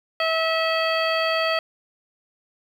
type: harmonic tone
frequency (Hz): 648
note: E5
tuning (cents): -30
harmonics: 1 / 2 / 3 / 4 / 5 / 7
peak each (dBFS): -23 / -26 / -28 / -29 / -30 / -31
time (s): 0.2-1.59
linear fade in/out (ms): 2
effects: 8-bit